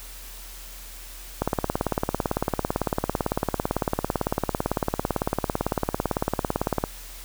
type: click train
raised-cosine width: 1 ms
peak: -8 dBFS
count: 98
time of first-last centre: 1.42-6.839 s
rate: 17.9 Hz
effects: added 41 Hz sine -41 dBFS peak until 7.24 s + white hiss -43 dBFS RMS until 7.24 s